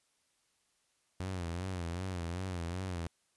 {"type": "tone with vibrato", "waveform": "sawtooth", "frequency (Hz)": 89.1, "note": "F2", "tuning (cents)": 35, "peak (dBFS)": -32, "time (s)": [1.2, 3.07], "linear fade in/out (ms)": 0, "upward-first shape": "sine", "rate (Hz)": 2.6, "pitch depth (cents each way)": 110, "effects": ["white hiss -75 dBFS RMS until 3.36 s", "resampled to 24000 Hz"]}